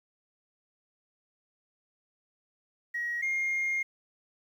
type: tone pair in turn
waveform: sine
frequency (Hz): 1900 / 2127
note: A#6 / C7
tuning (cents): +33 / +28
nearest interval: major second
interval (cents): 195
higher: second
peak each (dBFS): -29 / -25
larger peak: second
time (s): 2.94-3.22 / 3.22-3.83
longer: second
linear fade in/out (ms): 10
effects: tanh soft clip ceiling -25 dBFS + 10-bit